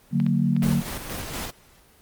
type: chord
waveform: sine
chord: D augmented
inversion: none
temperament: equal with one note detuned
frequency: 146.83 / 185 / 230 Hz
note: D3 / F#3 / A#3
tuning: 0 / 0 / -23 cents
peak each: -23 dBFS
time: 0.11-0.83 s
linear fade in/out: 50 ms
type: clicks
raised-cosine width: 0.3 ms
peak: -22 dBFS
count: 6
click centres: 0.201 / 0.265 / 0.565 / 0.623 / 1.097 / 1.231 s
type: noise with tremolo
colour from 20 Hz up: pink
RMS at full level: -31 dBFS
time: 0.62-1.51 s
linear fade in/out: 10 ms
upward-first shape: square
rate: 4.2 Hz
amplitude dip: 35%
effects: pink hiss -55 dBFS RMS until 2.01 s + Opus 24 kbps